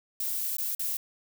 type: noise with dropouts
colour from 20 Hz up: violet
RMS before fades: -31 dBFS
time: 0.2-0.97 s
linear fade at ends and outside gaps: 2 ms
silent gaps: 0.569-0.583 / 0.75-0.794 s
effects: none